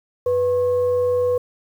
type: tone with frequency modulation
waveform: sine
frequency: 493.9 Hz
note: B4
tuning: in tune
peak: -16 dBFS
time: 0.26-1.38 s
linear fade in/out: 5 ms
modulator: 588 Hz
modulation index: 0.27
effects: 8-bit